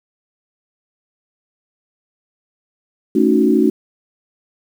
sine chord, D# half-diminished seventh, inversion second, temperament equal, 220 / 277.2 / 311.1 / 370 Hz, A3 / C#4 / D#4 / F#4, 0 / 0 / 0 / 0 cents, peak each -16 dBFS, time 3.15-3.7 s, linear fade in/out 5 ms, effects 7-bit

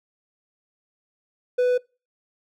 triangle tone, 496.5 Hz, B4, 9 cents sharp, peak -15 dBFS, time 1.58-1.78 s, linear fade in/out 10 ms, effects noise-tail reverb RT60 0.3 s tail -24 dB re dry

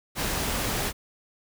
pink noise, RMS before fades -28 dBFS, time 0.15-0.93 s, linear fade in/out 50 ms, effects none

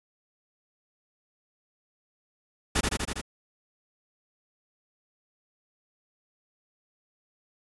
pink noise with echo, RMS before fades -24 dBFS, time 2.75-2.81 s, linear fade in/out 10 ms, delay 81 ms, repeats 5, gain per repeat -2 dB, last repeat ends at 3.215 s, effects resampled to 24000 Hz

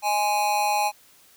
square tone with amplitude modulation, 830.6 Hz, G#5, in tune, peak -18 dBFS, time 0.02-0.92 s, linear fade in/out 50 ms, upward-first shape sine, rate 209 Hz, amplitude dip 70%, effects white hiss -55 dBFS RMS until 1.36 s

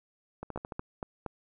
two click trains, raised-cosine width 1 ms, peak -24 / -21 dBFS, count 6 / 4, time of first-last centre 0.43-0.795 / 0.56-1.263 s, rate 13.7 / 4.27 Hz, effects none

